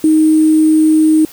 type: tone with sample-and-hold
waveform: sine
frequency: 312.5 Hz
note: D#4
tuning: 8 cents sharp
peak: -6 dBFS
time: 0.04-1.25 s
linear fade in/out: 2 ms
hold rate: 8820 Hz
effects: white hiss -37 dBFS RMS until 1.32 s